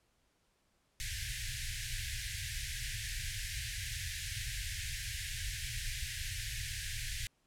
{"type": "band-stop noise", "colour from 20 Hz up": "pink", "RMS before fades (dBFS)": -39, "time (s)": [1, 7.27], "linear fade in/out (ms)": 0, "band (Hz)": [130, 1600], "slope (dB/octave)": 96, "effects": ["pink hiss -75 dBFS RMS until 7.46 s", "low-pass 11000 Hz 12 dB/octave"]}